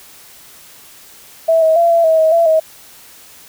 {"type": "tone with pitch steps", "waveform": "sine", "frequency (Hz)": [654, 639, 680, 673, 643, 636, 672, 636], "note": ["E5", "D#5", "F5", "E5", "E5", "D#5", "E5", "D#5"], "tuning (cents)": [-14, 46, -46, 36, -43, 38, 33, 38], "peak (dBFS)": -8, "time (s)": [1.48, 2.6], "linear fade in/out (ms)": 10, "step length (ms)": 140, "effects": ["white hiss -41 dBFS RMS until 3.48 s"]}